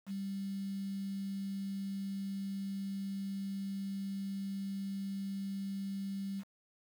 sine tone with quantisation, 196 Hz, G3, in tune, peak -36 dBFS, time 0.06-6.44 s, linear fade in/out 50 ms, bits 9, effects none

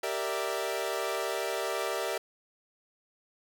sawtooth chord, E half-diminished seventh, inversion first, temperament equal, 392 / 466.2 / 587.3 / 659.3 Hz, G4 / Bb4 / D5 / E5, 0 / 0 / 0 / 0 cents, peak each -32 dBFS, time 0.03-2.18 s, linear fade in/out 5 ms, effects none

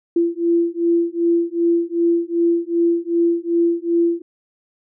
sine beating tone pair, 338.4 / 341 Hz, E4 / F4, +45 / -41 cents, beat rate 2.6 Hz, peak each -18 dBFS, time 0.16-4.22 s, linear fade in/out 5 ms, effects none

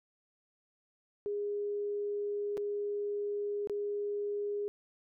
sine tone with dropouts, 410.5 Hz, G#4, 20 cents flat, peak -32 dBFS, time 1.26-4.68 s, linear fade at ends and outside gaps 0 ms, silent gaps 2.571-2.577 / 3.673-3.697 s, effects none

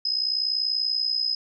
sine tone with amplitude modulation, 5070 Hz, D#8, 32 cents sharp, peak -19 dBFS, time 0.05-1.35 s, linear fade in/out 5 ms, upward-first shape sine, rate 60.3 Hz, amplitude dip 75%, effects none

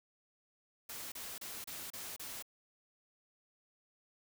white noise bursts, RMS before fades -45 dBFS, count 6, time 0.89-2.425 s, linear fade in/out 5 ms, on 230 ms, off 31 ms, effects none

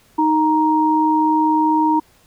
sine tone pair together, 311.1 / 936 Hz, D#4 / A#5, 0 / +7 cents, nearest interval octave + perfect fifth, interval 1907 cents, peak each -16 / -15 dBFS, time 0.18-2 s, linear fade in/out 10 ms, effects pink hiss -54 dBFS RMS until 2.26 s

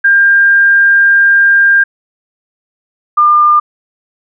sine tone pair in turn, 1600 / 1202.1 Hz, G6 / D6, +35 / +40 cents, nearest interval perfect fourth, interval 495 cents, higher first, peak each -4 dBFS, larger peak neither, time 0.04-1.84 / 3.17-3.6 s, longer first, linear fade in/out 10 ms, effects none

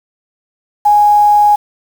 sine tone with quantisation, 830.6 Hz, G#5, in tune, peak -5 dBFS, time 0.85-1.56 s, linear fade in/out 10 ms, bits 5, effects none

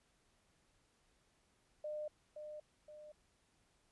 sine tone with echo, 604 Hz, D5, 48 cents sharp, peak -40 dBFS, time 1.84-2.08 s, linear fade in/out 5 ms, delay 520 ms, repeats 2, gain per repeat -6 dB, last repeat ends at 3.12 s, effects pink hiss -75 dBFS RMS until 3.91 s + resampled to 24000 Hz

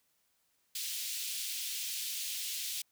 pink high-pass noise, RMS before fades -38 dBFS, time 0.75-2.82 s, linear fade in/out 5 ms, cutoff 2900 Hz, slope 24 dB/octave, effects white hiss -75 dBFS RMS until 2.91 s

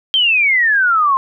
sine exponential sweep, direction down, 3200 to 1046.5 Hz, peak -10 dBFS, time 0.14-1.17 s, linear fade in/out 0 ms, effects none

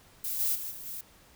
violet noise with level steps, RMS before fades -33 / -28 / -37 / -43 / -39 dBFS, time 0.24-1.01 s, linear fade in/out 5 ms, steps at 0.39 / 0.54 / 0.7 / 0.85 s, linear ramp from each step 20 ms, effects pink hiss -58 dBFS RMS until 1.35 s

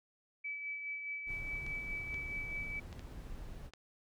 sine tone with tremolo, 2298 Hz, D7, 38 cents flat, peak -37 dBFS, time 0.44-2.8 s, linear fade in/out 10 ms, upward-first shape sine, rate 4.8 Hz, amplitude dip 40%
brown noise, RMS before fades -46 dBFS, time 1.26-3.71 s, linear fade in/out 50 ms
clicks, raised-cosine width 0.2 ms, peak -34 dBFS, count 5, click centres 1.665 / 2.143 / 2.928 / 2.994 / 3.736 s
effects none

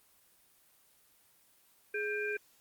sine tone cluster, 419.1 / 1577 / 2405 Hz, G#4 / G6 / D7, +16 / +10 / +41 cents, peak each -36 / -36 / -38 dBFS, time 1.94-2.37 s, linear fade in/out 5 ms, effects white hiss -66 dBFS RMS until 2.6 s + Opus 24 kbps

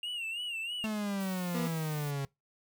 triangle tone with vibrato, 2794 Hz, F7, in tune, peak -33 dBFS, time 0.03-0.86 s, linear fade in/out 2 ms, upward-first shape sine, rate 3.1 Hz, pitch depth 100 cents each way
45% pulse exponential sweep, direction down, 220 to 136.8 Hz, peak -32 dBFS, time 0.84-2.25 s, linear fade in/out 0 ms
blue noise, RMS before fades -48 dBFS, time 1.2-2.11 s, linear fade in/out 5 ms
30% pulse tone, 240 Hz, B3, 49 cents flat, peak -31 dBFS, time 1.54-1.68 s, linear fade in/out 10 ms
effects noise-tail reverb RT60 0.2 s tail -24 dB re dry

